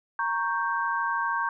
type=chord; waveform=sine; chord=G diminished; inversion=first; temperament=equal with one note detuned; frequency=932.3 / 1104.9 / 1568 Hz; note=Bb5 / Db6 / G6; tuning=0 / -6 / 0 cents; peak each=-29 dBFS; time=0.19-1.49 s; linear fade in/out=2 ms; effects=none